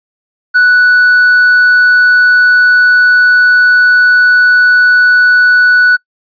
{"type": "tone with tanh clipping", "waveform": "triangle", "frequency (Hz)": 1480, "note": "F#6", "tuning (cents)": 0, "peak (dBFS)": -4, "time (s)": [0.54, 5.97], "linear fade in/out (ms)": 20, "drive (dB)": 7, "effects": ["noise-tail reverb RT60 0.1 s tail -25 dB re dry", "resampled to 11025 Hz"]}